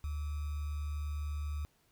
sine tone with sample-and-hold, 74.1 Hz, D2, 16 cents sharp, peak -34 dBFS, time 0.04-1.65 s, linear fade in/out 0 ms, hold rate 1225 Hz, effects pink hiss -71 dBFS RMS until 1.91 s

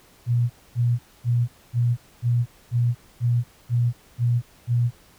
sine tone bursts, 120 Hz, B2, 49 cents flat, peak -17 dBFS, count 10, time 0.26-4.91 s, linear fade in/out 50 ms, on 240 ms, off 250 ms, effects pink hiss -54 dBFS RMS until 5.18 s

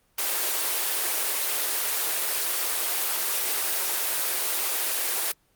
white high-pass noise, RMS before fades -26 dBFS, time 0.18-5.32 s, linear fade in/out 5 ms, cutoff 330 Hz, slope 48 dB/octave, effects pink hiss -66 dBFS RMS until 5.55 s + Opus 24 kbps

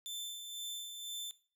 sawtooth tone with tremolo, 3542 Hz, A7, 11 cents sharp, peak -36 dBFS, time 0.06-1.31 s, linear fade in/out 0 ms, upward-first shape sine, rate 2 Hz, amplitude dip 45%, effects noise-tail reverb RT60 0.4 s tail -17 dB re dry

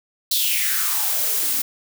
blue noise with high-pass filter sweep, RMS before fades -21 dBFS, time 0.31-1.62 s, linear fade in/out 5 ms, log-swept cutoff 4100 to 220 Hz, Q 5, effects none

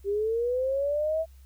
sine linear sweep, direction up, 391.5 to 655 Hz, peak -24 dBFS, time 0.04-1.26 s, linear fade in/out 50 ms, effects added 66 Hz sine -48 dBFS peak until 1.45 s + white hiss -65 dBFS RMS until 1.45 s

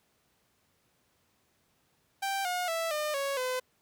sawtooth tone with pitch steps, 784 / 718.9 / 659.3 / 604.5 / 554.4 / 508.4 Hz, G5 / F5 / E5 / D5 / C#5 / C5, 0 / +50 / 0 / +50 / 0 / -50 cents, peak -26 dBFS, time 2.22-3.6 s, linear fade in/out 10 ms, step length 230 ms, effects pink hiss -71 dBFS RMS until 3.81 s + high-pass 80 Hz 12 dB/octave

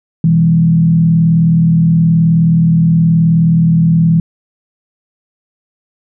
sine tone with frequency modulation, 164.81 Hz, E3, in tune, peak -6 dBFS, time 0.24-4.2 s, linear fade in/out 2 ms, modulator 39 Hz, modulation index 0.58, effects none

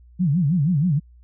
sine tone with vibrato, 160 Hz, D#3, 49 cents sharp, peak -16 dBFS, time 0.19-1 s, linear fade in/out 20 ms, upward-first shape sine, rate 6.3 Hz, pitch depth 270 cents each way, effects added 60 Hz sine -46 dBFS peak until 1.23 s

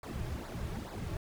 brown noise with flanger, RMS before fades -39 dBFS, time 0.03-1.17 s, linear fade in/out 2 ms, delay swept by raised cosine 0.33 to 4.13 ms, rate 2.3 Hz, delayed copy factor -0.8, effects none

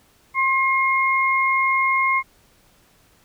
sine tone pair together, 1066 / 2141 Hz, C6 / C7, +32 / +39 cents, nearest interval octave, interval 1207 cents, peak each -19 dBFS, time 0.34-2.23 s, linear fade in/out 50 ms, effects pink hiss -57 dBFS RMS until 3.24 s

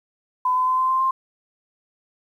sine tone with pitch steps, 1009 / 1017.8 / 1026.6 / 1035.6 / 1044.6 / 1053.7 Hz, B5 / C6 / C6 / C6 / C6 / C6, +37 / -48 / -33 / -18 / -3 / +12 cents, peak -17 dBFS, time 0.45-1.11 s, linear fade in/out 5 ms, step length 110 ms, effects 9-bit

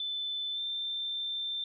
sine tone with pitch glide, 3520 to 3567 Hz, A7 to A7, 0 to +23 cents, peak -32 dBFS, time 0-1.64 s, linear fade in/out 2 ms, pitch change +23 cents, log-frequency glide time 0.53-0.6 s, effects none

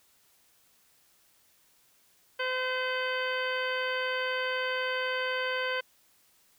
harmonic tone, 512 Hz, C5, 38 cents flat, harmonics 1 / 2 / 3 / 4 / 5 / 6 / 7 / 9, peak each -33 / -37 / -33 / -38 / -40 / -38 / -50 / -47 dBFS, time 2.39-5.81 s, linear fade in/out 10 ms, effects white hiss -65 dBFS RMS until 6.58 s

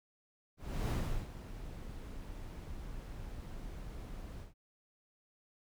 brown noise with ADSR envelope, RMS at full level -31 dBFS, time 0.57-4.54 s, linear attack 330 ms, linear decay 380 ms, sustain -14 dB, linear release 140 ms, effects none

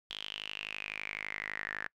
sawtooth tone with band-pass filter sweep, 51.91 Hz, G#1, in tune, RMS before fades -41 dBFS, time 0.1-1.88 s, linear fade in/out 5 ms, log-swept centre 3300 to 1700 Hz, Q 8.6, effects noise-tail reverb RT60 0.1 s tail -26 dB re dry

